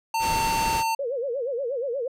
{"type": "tone", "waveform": "square", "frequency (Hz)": 900, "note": "A5", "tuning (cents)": 39, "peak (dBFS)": -23, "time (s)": [0.14, 0.95], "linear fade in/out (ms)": 5}
{"type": "noise", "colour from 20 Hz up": "pink", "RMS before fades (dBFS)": -30, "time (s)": [0.19, 0.84], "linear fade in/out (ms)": 50}
{"type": "tone with vibrato", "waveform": "sine", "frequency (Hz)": 512, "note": "C5", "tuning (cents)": -38, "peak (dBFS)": -25, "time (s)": [0.99, 2.08], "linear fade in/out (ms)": 5, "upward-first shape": "sine", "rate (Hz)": 8.4, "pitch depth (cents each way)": 190}
{"effects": ["low-pass 12000 Hz 12 dB/octave"]}